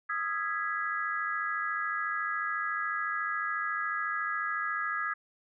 sine chord, E major seventh, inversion third, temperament equal with one note detuned, 1244.5 / 1338.5 / 1661.2 / 1975.5 Hz, D#6 / E6 / G#6 / B6, 0 / +26 / 0 / 0 cents, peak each -34 / -38 / -33 / -39 dBFS, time 0.09-5.14 s, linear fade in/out 10 ms, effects none

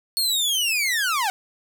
sawtooth linear sweep, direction down, 4378 to 727 Hz, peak -17 dBFS, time 0.17-1.3 s, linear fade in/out 0 ms, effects none

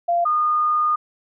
sine tone pair in turn, 691 / 1223.1 Hz, F5 / D#6, -19 / -30 cents, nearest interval minor seventh, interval 989 cents, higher second, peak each -16 dBFS, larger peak neither, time 0.08-0.25 / 0.25-0.96 s, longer second, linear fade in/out 10 ms, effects none

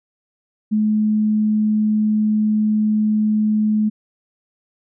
sine tone, 213.8 Hz, A3, 49 cents flat, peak -14 dBFS, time 0.71-3.9 s, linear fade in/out 20 ms, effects none

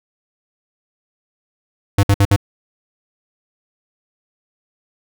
square tone bursts, 100 Hz, G2, 35 cents sharp, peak -10 dBFS, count 4, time 1.98-2.362 s, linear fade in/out 5 ms, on 52 ms, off 58 ms, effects none

